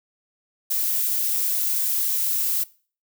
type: noise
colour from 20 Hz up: violet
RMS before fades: -23 dBFS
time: 0.7-2.64 s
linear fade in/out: 10 ms
effects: noise-tail reverb RT60 0.4 s tail -21 dB re dry